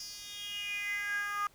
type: tone with high-pass filter sweep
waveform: 10% pulse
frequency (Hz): 409.3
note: G#4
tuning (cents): -25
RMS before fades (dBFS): -37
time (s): 0-1.47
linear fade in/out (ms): 2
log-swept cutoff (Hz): 5000 to 1200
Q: 7.7
effects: pink hiss -63 dBFS RMS until 1.54 s